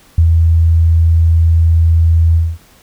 sine tone with ADSR envelope, 82.41 Hz, E2, in tune, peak -4 dBFS, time 0.18-2.58 s, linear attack 4 ms, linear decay 79 ms, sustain -2 dB, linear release 230 ms, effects pink hiss -46 dBFS RMS until 2.82 s

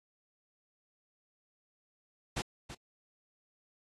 pink noise with echo, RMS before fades -35 dBFS, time 2.36-2.42 s, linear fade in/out 10 ms, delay 330 ms, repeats 1, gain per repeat -11 dB, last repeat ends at 2.75 s, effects low-pass 8000 Hz 12 dB/octave + AAC 32 kbps

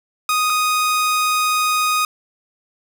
sawtooth tone pair in turn, 1244.5 / 1244.5 Hz, D#6 / D#6, 0 / 0 cents, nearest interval unison, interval 0 cents, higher neither, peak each -12 dBFS, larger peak neither, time 0.29-0.5 / 0.5-2.05 s, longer second, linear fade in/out 2 ms, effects none

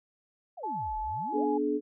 sine exponential two-way sweep, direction down then up, 787 to 36.14 to 787 Hz, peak -39 dBFS, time 0.57-1.45 s, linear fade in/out 10 ms, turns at 0.98 s
sine tone with pitch glide, 864 to 835.5 Hz, A5 to G#5, -32 to +10 cents, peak -31 dBFS, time 0.63-1.58 s, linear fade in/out 10 ms, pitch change -58 cents, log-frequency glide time 1.25-1.38 s
sine chord, G# diminished, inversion first, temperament equal with one note detuned, 246.9 / 293.7 / 425.7 Hz, B3 / D4 / G#4, 0 / 0 / +43 cents, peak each -35 / -29 / -29 dBFS, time 1.32-1.81 s, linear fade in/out 50 ms
effects none

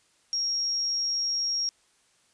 sine tone, 5588 Hz, F8, in tune, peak -25 dBFS, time 0.33-1.69 s, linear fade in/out 0 ms, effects white hiss -65 dBFS RMS until 2.33 s + resampled to 22050 Hz

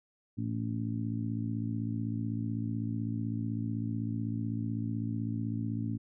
harmonic tone, 55.9 Hz, A1, 28 cents sharp, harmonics 2 / 3 / 4 / 5 / 6, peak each -34 / -44 / -36 / -38 / -51 dBFS, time 0.37-5.98 s, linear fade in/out 20 ms, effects none

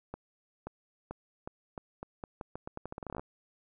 accelerating click train, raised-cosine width 1 ms, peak -25 dBFS, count 22, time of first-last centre 0.14-3.195 s, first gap 530 ms, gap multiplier 0.83, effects none

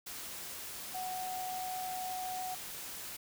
sine tone in noise, 741 Hz, F#5, 2 cents sharp, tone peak -37 dBFS, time 0.94-2.55 s, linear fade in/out 10 ms, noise white, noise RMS -44 dBFS, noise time 0.06-3.17 s, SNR +4 dB, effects none

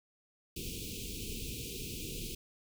pink band-stop noise, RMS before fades -41 dBFS, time 0.56-2.35 s, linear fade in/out 5 ms, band 480 to 2400 Hz, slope 96 dB/octave, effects none

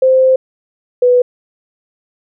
sine tone pair in turn, 521 / 494.3 Hz, C5 / B4, -7 / +1 cents, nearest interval minor second, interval 92 cents, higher first, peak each -6 dBFS, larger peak neither, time 0.02-0.36 / 1.02-1.22 s, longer first, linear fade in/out 5 ms, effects none

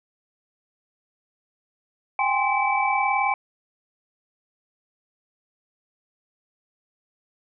sine tone cluster, 783 / 822 / 1048 / 2307 Hz, G5 / G#5 / C6 / D7, -2 / -18 / +2 / -31 cents, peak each -25 dBFS, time 2.19-3.34 s, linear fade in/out 2 ms, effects none

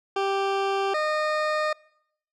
20% pulse tone pair in turn, 392 / 613 Hz, G4 / D#5, 0 / -26 cents, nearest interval minor sixth, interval 774 cents, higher second, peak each -18 dBFS, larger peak neither, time 0.16-0.94 / 0.94-1.73 s, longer second, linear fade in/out 5 ms, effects noise-tail reverb RT60 0.7 s tail -23 dB re dry + low-pass 4000 Hz 12 dB/octave

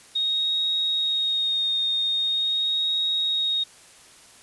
sine tone with vibrato, 3729 Hz, A#7, in tune, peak -21 dBFS, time 0.15-3.64 s, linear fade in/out 10 ms, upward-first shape sine, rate 0.43 Hz, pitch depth 18 cents each way, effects white hiss -50 dBFS RMS until 4.42 s + resampled to 24000 Hz

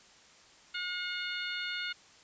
harmonic tone, 719 Hz, F#5, 50 cents flat, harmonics 2 / 3 / 4 / 5 / 6, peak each -38 / -40 / -41 / -42 / -43 dBFS, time 0.74-1.93 s, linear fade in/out 10 ms, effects white hiss -58 dBFS RMS until 2.23 s + resampled to 16000 Hz

